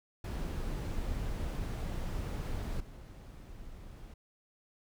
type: noise with level steps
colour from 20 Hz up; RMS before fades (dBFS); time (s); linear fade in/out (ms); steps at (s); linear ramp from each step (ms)
brown; -36 / -48; 0.24-4.14; 5; 2.8; 5
effects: none